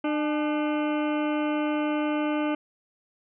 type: harmonic tone with a mistuned harmonic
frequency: 301 Hz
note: D4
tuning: 43 cents sharp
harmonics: 1 / 2 / 3 / 4 / 5 / 7 / 8 / 9 / 10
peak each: -25 / -31 / -35 / -37 / -39 / -42 / -43 / -44 / -45 dBFS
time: 0.04-2.55 s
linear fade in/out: 5 ms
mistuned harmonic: 3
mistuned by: -74 cents
effects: none